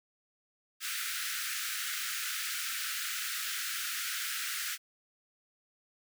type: high-pass noise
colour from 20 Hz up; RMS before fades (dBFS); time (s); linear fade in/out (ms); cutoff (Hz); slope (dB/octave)
pink; -36; 0.8-4.78; 50; 1300; 96
effects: none